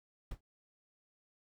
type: noise with exponential decay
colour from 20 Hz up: brown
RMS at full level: -36 dBFS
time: 0.31-0.41 s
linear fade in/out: 5 ms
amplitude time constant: 20 ms
effects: none